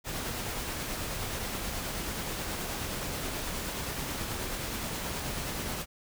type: noise with tremolo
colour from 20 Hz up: pink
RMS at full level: -34 dBFS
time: 0.04-5.86 s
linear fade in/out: 50 ms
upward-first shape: triangle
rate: 9.4 Hz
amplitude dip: 25%
effects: none